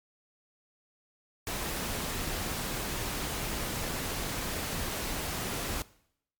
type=noise; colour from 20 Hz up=pink; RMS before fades=-34 dBFS; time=1.47-5.82 s; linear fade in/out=0 ms; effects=noise-tail reverb RT60 0.7 s tail -20 dB re dry + MP3 96 kbps